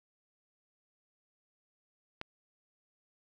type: click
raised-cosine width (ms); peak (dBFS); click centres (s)
0.3; -22; 2.214
effects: none